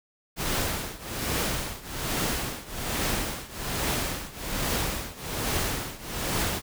pink noise with tremolo, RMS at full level -26 dBFS, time 0.36-6.62 s, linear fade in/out 50 ms, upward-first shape triangle, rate 1.2 Hz, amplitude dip 90%, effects none

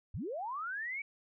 sine linear sweep, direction up, 56.8 to 2303 Hz, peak -36 dBFS, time 0.14-1.02 s, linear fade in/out 5 ms, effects none

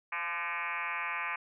sine tone with frequency modulation, 1700 Hz, G#6, 40 cents sharp, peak -32 dBFS, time 0.12-1.36 s, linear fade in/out 5 ms, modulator 168 Hz, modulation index 4.8, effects none

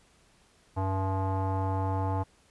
square tone with low-pass filter, 95.7 Hz, G2, 41 cents flat, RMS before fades -29 dBFS, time 0.76-2.24 s, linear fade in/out 20 ms, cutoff 910 Hz, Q 4.9, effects pink hiss -63 dBFS RMS until 2.5 s + resampled to 24000 Hz

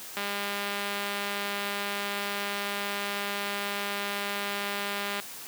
click train, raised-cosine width 0.3 ms, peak -16 dBFS, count 1017, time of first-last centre 0.17-5.2 s, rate 202 Hz, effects white hiss -42 dBFS RMS until 5.47 s + high-pass 150 Hz 12 dB/octave

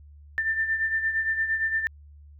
sine beating tone pair, 1784 / 1792.7 Hz, A6 / A6, +23 / +32 cents, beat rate 8.7 Hz, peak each -24 / -31 dBFS, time 0.38-1.87 s, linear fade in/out 0 ms, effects added 73 Hz sine -46 dBFS peak until 2.39 s

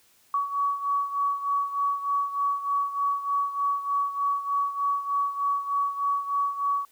sine beating tone pair, 1129 / 1132.3 Hz, C#6 / C#6, +31 / +36 cents, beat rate 3.3 Hz, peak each -25 / -30 dBFS, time 0.34-6.85 s, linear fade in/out 2 ms, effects white hiss -61 dBFS RMS until 6.91 s

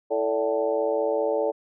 harmonic tone with a mistuned harmonic, 110 Hz, A2, in tune, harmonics 3 / 4 / 5 / 6 / 7 / 8, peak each -33 / -25 / -25 / -35 / -34 / -35 dBFS, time 0.1-1.52 s, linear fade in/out 20 ms, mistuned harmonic 5, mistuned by +77 cents, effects none

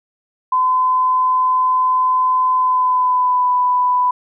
sine tone with pitch glide, 1019 to 994.6 Hz, C6 to B5, -46 to +12 cents, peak -12 dBFS, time 0.52-4.11 s, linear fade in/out 5 ms, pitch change -42 cents, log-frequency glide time 2.55-3.51 s, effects none

